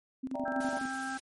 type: tone with tremolo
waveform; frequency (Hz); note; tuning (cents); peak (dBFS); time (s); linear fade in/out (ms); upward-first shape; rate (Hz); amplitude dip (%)
sine; 261.6; C4; 0; -32; 0.23-0.88; 10; square; 12; 80
type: chord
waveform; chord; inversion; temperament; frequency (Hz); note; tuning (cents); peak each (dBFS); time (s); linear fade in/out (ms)
sine; E half-diminished seventh; third; equal; 587.3 / 659.3 / 784 / 932.3; D5 / E5 / G5 / Bb5; 0 / 0 / 0 / 0; -37 / -41 / -41 / -42; 0.34-0.79; 10
type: harmonic tone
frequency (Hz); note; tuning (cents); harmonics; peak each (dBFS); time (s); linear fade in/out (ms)
264.8; C4; +21; 1 / 3 / 5 / 6; -39 / -39 / -42 / -38; 0.45-1.18; 10
type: noise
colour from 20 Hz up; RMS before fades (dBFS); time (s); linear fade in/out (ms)
white; -46; 0.6-1.2; 10
effects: MP3 48 kbps